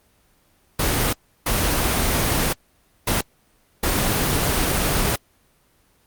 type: noise bursts at uneven times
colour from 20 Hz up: pink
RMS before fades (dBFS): -20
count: 4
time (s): 0.79-1.13 / 1.46-2.53 / 3.07-3.21 / 3.83-5.16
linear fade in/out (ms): 5
effects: pink hiss -60 dBFS RMS until 6.06 s + Opus 24 kbps